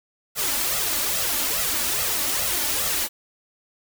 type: noise with flanger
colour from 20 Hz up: white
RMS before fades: -24 dBFS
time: 0.35-3.09 s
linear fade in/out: 50 ms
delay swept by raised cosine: 1.5 to 3.5 ms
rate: 2.4 Hz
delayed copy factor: +0.7
effects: none